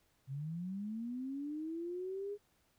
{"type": "linear sweep", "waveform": "sine", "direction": "up", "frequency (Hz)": [129.4, 415.3], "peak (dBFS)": -38, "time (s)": [0.27, 2.38], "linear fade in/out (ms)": 50, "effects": ["pink hiss -74 dBFS RMS until 2.78 s"]}